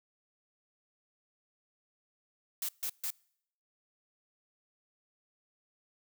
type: noise bursts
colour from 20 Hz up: blue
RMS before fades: -35 dBFS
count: 3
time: 2.62-3.104 s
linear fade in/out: 2 ms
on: 68 ms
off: 140 ms
effects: noise-tail reverb RT60 0.7 s tail -26 dB re dry